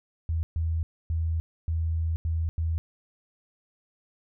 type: tone bursts at uneven times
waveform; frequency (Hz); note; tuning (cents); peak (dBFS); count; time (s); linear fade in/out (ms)
sine; 81.5; E2; -19; -24; 6; 0.29-0.43 / 0.56-0.83 / 1.1-1.4 / 1.68-2.16 / 2.25-2.49 / 2.58-2.78; 0
effects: none